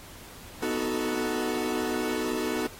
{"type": "chord", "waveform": "40% pulse", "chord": "B dominant seventh", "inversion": "none", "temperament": "equal", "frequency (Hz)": [246.9, 311.1, 370, 440], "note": ["B3", "D#4", "F#4", "A4"], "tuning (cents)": [0, 0, 0, 0], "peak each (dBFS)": -32, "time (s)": [0.62, 2.67], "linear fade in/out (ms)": 5, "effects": ["pink hiss -47 dBFS RMS until 2.79 s", "AAC 48 kbps"]}